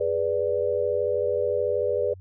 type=chord; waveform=sine; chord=G# diminished; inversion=none; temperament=equal; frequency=415.3 / 493.9 / 587.3 Hz; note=G#4 / B4 / D5; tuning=0 / 0 / 0 cents; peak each=-27 / -25 / -27 dBFS; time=0-2.14 s; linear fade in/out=10 ms; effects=added 93 Hz sine -42 dBFS peak until 2.2 s